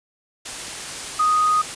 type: tone in noise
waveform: sine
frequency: 1244.5 Hz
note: D#6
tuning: in tune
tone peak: -15 dBFS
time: 1.19-1.62 s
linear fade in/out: 10 ms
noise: white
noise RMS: -31 dBFS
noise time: 0.45-1.75 s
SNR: +13 dB
effects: resampled to 22050 Hz